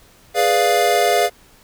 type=chord; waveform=square; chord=G# diminished seventh; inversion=none; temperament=equal; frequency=415.3 / 493.9 / 587.3 / 698.5 Hz; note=G#4 / B4 / D5 / F5; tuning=0 / 0 / 0 / 0 cents; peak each=-21 / -22 / -22 / -17 dBFS; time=0.34-1.3 s; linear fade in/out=50 ms; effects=pink hiss -50 dBFS RMS until 1.63 s